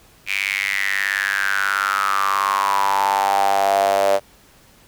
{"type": "tone with high-pass filter sweep", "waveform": "sawtooth", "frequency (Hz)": 98.5, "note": "G2", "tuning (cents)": 9, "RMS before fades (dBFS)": -19, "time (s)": [0.26, 4.2], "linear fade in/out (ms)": 50, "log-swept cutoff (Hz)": [2400, 590], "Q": 8.3, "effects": ["pink hiss -51 dBFS RMS until 4.87 s"]}